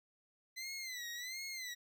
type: tone with vibrato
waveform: 20% pulse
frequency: 2021 Hz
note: B6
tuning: 39 cents sharp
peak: -37 dBFS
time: 0.56-1.75 s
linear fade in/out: 20 ms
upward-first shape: sine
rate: 1.4 Hz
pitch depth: 120 cents each way
effects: none